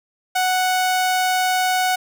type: tone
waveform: sawtooth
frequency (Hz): 740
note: F#5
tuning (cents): 0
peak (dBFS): -13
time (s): 0.35-1.96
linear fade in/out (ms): 10
effects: none